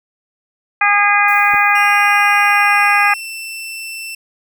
harmonic tone, 408.9 Hz, G#4, 27 cents flat, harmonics 2 / 3 / 4 / 5 / 6, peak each -16 / -16 / -16 / -16 / -16 dBFS, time 0.81-3.14 s, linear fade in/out 5 ms
violet noise with exponential decay, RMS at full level -34 dBFS, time 1.28-2.89 s, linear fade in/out 2 ms, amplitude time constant 350 ms
clicks, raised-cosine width 2 ms, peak -19 dBFS, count 2, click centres 1.537 / 1.545 s
sawtooth tone with pitch glide, 2794 to 2674 Hz, F7 to E7, 0 to +24 cents, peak -22 dBFS, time 1.75-4.15 s, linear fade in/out 5 ms, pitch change -76 cents, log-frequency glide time 2.41-3.29 s
effects none

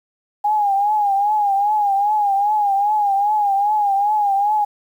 sine tone with vibrato, 819 Hz, G#5, 24 cents flat, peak -14 dBFS, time 0.44-4.65 s, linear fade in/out 10 ms, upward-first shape triangle, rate 2.5 Hz, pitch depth 90 cents each way, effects 8-bit

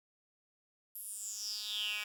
10% pulse tone with high-pass filter sweep, 209.5 Hz, G#3, 15 cents sharp, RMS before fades -40 dBFS, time 0.95-2.04 s, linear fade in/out 5 ms, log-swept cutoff 12000 to 2200 Hz, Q 7, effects none

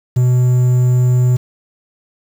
triangle tone with quantisation, 125.1 Hz, B2, 23 cents sharp, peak -7 dBFS, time 0.16-1.37 s, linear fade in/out 10 ms, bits 6, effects none

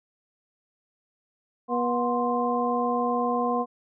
harmonic tone with a mistuned harmonic, 242.4 Hz, B3, 32 cents flat, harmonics 1 / 2 / 3 / 4, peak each -28 / -28 / -28 / -28 dBFS, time 1.68-3.66 s, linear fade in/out 50 ms, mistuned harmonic 4, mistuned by +130 cents, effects none

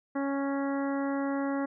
harmonic tone, 277.2 Hz, C#4, in tune, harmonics 1 / 2 / 3 / 4 / 5 / 6 / 7, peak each -29 / -35 / -39 / -41 / -43 / -45 / -46 dBFS, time 0.15-1.66 s, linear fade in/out 10 ms, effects none

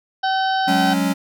harmonic tone, 765 Hz, G5, 42 cents flat, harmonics 1 / 2 / 4 / 5 / 6 / 7, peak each -18 / -24 / -30 / -32 / -34 / -35 dBFS, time 0.23-0.94 s, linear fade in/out 10 ms
square chord, F# suspended second, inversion none, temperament equal, 185 / 207.7 / 277.2 Hz, F#3 / G#3 / C#4, 0 / 0 / 0 cents, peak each -22 / -25 / -21 dBFS, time 0.67-1.14 s, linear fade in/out 20 ms
effects none

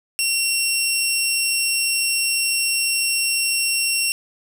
15% pulse tone, 2734 Hz, F7, 37 cents flat, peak -11 dBFS, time 0.19-4.12 s, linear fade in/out 0 ms, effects 7-bit

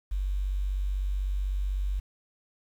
sine tone with quantisation, 48 Hz, G1, 36 cents flat, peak -26 dBFS, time 0.11-2 s, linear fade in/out 10 ms, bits 9, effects none

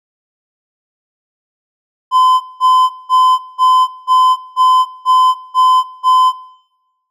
triangle tone bursts, 1022 Hz, C6, 41 cents flat, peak -4 dBFS, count 9, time 2.11-6.33 s, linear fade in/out 50 ms, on 300 ms, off 190 ms, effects noise-tail reverb RT60 1.0 s tail -23 dB re dry

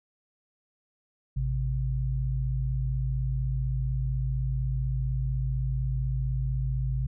sine tone pair together, 55 / 130.81 Hz, A1 / C3, 0 / 0 cents, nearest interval octave + minor third, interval 1500 cents, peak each -28 dBFS, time 1.36-7.07 s, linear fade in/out 10 ms, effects none

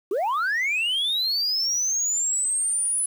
sine linear sweep, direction up, 350 to 10120 Hz, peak -19 dBFS, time 0.11-3.06 s, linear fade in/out 5 ms, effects tanh soft clip ceiling -20 dBFS + 8-bit

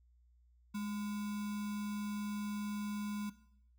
sine tone with sample-and-hold, 207.7 Hz, G#3, in tune, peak -36 dBFS, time 0.74-3.3 s, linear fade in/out 10 ms, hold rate 1225 Hz, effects noise-tail reverb RT60 0.7 s tail -17 dB re dry + added 60 Hz sine -64 dBFS peak until 3.78 s

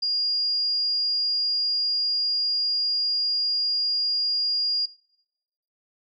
sine tone, 4835 Hz, D8, 50 cents sharp, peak -22 dBFS, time 0.02-4.86 s, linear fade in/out 10 ms, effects noise-tail reverb RT60 0.9 s tail -22 dB re dry

